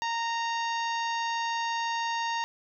harmonic tone, 926 Hz, A#5, 12 cents flat, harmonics 1 / 2 / 3 / 4 / 5 / 6 / 7, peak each -29 / -35 / -39 / -41 / -43 / -45 / -46 dBFS, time 0.02-2.44 s, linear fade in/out 0 ms, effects none

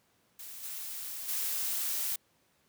blue noise with level steps, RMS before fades -45 / -40 / -33 dBFS, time 0.39-2.16 s, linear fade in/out 5 ms, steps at 0.63 / 1.28 s, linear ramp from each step 10 ms, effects pink hiss -70 dBFS RMS until 2.68 s + high-pass 100 Hz 12 dB/octave

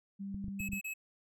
sine tone, 197.4 Hz, G3, 12 cents sharp, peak -38 dBFS, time 0.19-0.8 s, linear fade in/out 20 ms
clicks, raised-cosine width 5 ms, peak -30 dBFS, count 6, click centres 0.345 / 0.443 / 0.483 / 0.604 / 0.69 / 0.733 s
square tone bursts, 2579 Hz, E7, 39 cents flat, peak -38 dBFS, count 3, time 0.59-0.939 s, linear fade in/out 10 ms, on 97 ms, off 29 ms
effects none

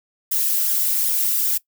violet noise with flanger, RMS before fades -20 dBFS, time 0.31-1.58 s, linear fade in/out 10 ms, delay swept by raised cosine 0.56 to 3.36 ms, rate 2.6 Hz, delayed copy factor +0.75, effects noise-tail reverb RT60 0.1 s tail -20 dB re dry

